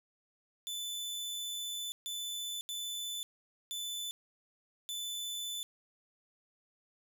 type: tone bursts at uneven times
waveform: sawtooth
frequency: 3505 Hz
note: A7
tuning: 7 cents flat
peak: -34 dBFS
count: 5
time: 0.67-1.92 / 2.06-2.61 / 2.69-3.23 / 3.71-4.11 / 4.89-5.63 s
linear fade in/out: 0 ms
effects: 11-bit